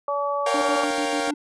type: harmonic tone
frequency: 285.2 Hz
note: C#4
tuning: 49 cents sharp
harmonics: 2 / 3 / 4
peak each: -25 / -30 / -26 dBFS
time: 0.08-0.84 s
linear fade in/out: 2 ms
type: chord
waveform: sawtooth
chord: G half-diminished seventh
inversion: first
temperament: equal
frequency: 466.2 / 554.4 / 698.5 / 784 Hz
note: Bb4 / Db5 / F5 / G5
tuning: 0 / 0 / 0 / 0 cents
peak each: -25 dBFS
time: 0.46-1.31 s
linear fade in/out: 5 ms
type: tone with tremolo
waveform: triangle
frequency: 293.7 Hz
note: D4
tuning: in tune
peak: -24 dBFS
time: 0.54-1.34 s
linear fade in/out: 5 ms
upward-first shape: square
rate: 6.8 Hz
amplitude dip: 60%
effects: resampled to 22050 Hz